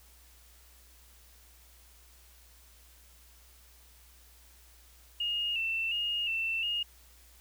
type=tone with vibrato; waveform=sine; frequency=2764 Hz; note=F7; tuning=19 cents flat; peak=-29 dBFS; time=5.2-6.83 s; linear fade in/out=5 ms; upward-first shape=square; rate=1.4 Hz; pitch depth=54 cents each way; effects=added 60 Hz sine -58 dBFS peak until 7.4 s + white hiss -60 dBFS RMS until 7.4 s